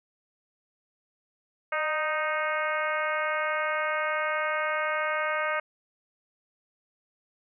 harmonic tone with a mistuned harmonic, 310.6 Hz, D#4, 3 cents flat, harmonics 2 / 3 / 4 / 5 / 6 / 7 / 8 / 9, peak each -31 / -37 / -31 / -32 / -37 / -34 / -42 / -45 dBFS, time 1.72-5.6 s, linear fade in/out 5 ms, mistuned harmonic 2, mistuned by -36 cents, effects none

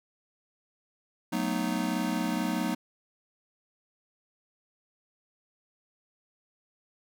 square chord, B dominant seventh, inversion second, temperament just, 185.21 / 222.2 / 246.9 / 308.7 Hz, F#3 / A3 / B3 / D#4, +2 / +17 / 0 / -14 cents, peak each -34 dBFS, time 1.32-2.75 s, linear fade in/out 10 ms, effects none

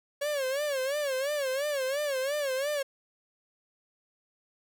45% pulse tone with vibrato, 556 Hz, C#5, 5 cents sharp, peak -28 dBFS, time 0.21-2.83 s, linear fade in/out 10 ms, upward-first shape sine, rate 2.9 Hz, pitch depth 130 cents each way, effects none

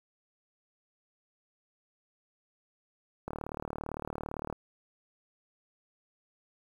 click train, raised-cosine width 1 ms, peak -22 dBFS, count 48, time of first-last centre 3.28-4.527 s, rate 37.7 Hz, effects 9-bit

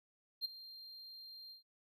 triangle tone with ADSR envelope, 4186 Hz, C8, in tune, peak -32 dBFS, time 0.41-1.63 s, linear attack 39 ms, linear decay 14 ms, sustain -17 dB, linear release 120 ms, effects none

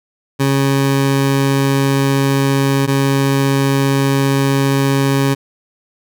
20% pulse tone pair in turn, 137.3 / 137.3 Hz, C#3 / C#3, -16 / -16 cents, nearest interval unison, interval 0 cents, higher neither, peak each -7 dBFS, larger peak neither, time 0.39-2.87 / 2.87-5.35 s, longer neither, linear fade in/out 20 ms, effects none

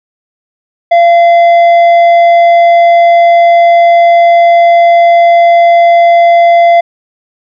sine tone with tanh clipping, 685 Hz, F5, 34 cents flat, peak -3 dBFS, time 0.91-6.81 s, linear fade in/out 10 ms, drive 7 dB, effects none

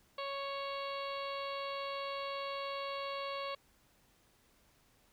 harmonic tone, 554.4 Hz, C#5, in tune, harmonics 1 / 2 / 3 / 4 / 5 / 6 / 7 / 8, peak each -41 / -41 / -54 / -49 / -49 / -51 / -52 / -51 dBFS, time 0.18-3.55 s, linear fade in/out 5 ms, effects pink hiss -69 dBFS RMS until 5.12 s

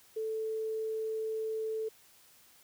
sine tone, 440 Hz, A4, in tune, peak -32 dBFS, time 0.16-1.89 s, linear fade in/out 10 ms, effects white hiss -61 dBFS RMS until 2.63 s

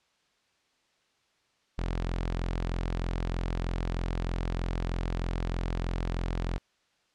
sawtooth tone, 43.19 Hz, F1, 18 cents flat, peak -25 dBFS, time 1.78-6.58 s, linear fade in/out 0 ms, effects white hiss -70 dBFS RMS until 7.14 s + low-pass 5000 Hz 12 dB/octave

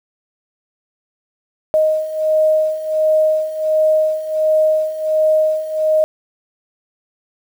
sine beating tone pair, 622.3 / 623.7 Hz, D#5 / D#5, 0 / +4 cents, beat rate 1.4 Hz, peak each -18 / -14 dBFS, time 1.74-6.04 s, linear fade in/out 0 ms, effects 7-bit

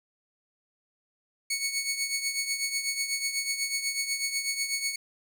15% pulse tone with tremolo, 2217 Hz, C#7, in tune, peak -19 dBFS, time 1.5-4.96 s, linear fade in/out 5 ms, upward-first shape triangle, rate 8.1 Hz, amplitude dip 70%, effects none

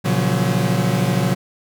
40% pulse tone cluster, 119.2 / 140.3 / 173.8 / 187 Hz, A#2 / C#3 / F3 / F#3, +39 / +21 / -8 / +19 cents, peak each -21 dBFS, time 0.04-1.35 s, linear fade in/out 20 ms, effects none

